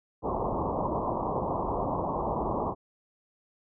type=low-pass noise; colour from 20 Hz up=white; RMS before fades=-30 dBFS; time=0.22-2.75 s; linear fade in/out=50 ms; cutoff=1100 Hz; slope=96 dB/octave; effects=none